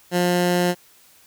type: tone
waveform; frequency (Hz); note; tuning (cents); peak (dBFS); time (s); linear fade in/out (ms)
15% pulse; 177.3; F3; +26; -11; 0.11-0.75; 50
effects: white hiss -53 dBFS RMS until 1.26 s